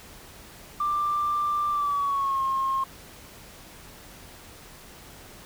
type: tone with pitch glide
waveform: sine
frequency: 1183 to 1072.4 Hz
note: D6 to C6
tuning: +12 to +42 cents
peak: -22 dBFS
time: 0.8-2.84 s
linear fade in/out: 5 ms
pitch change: -170 cents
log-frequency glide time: 1.7-2.42 s
effects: tanh soft clip ceiling -18 dBFS + pink hiss -47 dBFS RMS until 5.45 s